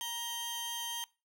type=tone pair together; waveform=sawtooth; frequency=940 / 3152 Hz; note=A#5 / G7; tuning=+14 / +9 cents; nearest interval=octave + major sixth; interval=2095 cents; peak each=-38 / -34 dBFS; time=0.01-1.04 s; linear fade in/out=0 ms; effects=noise-tail reverb RT60 0.3 s tail -22 dB re dry